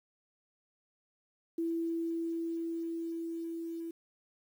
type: tone with level ramp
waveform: sine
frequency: 332.2 Hz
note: E4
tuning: 13 cents sharp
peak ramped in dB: -30 to -37 dBFS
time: 1.58-3.91 s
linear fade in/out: 5 ms
effects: 10-bit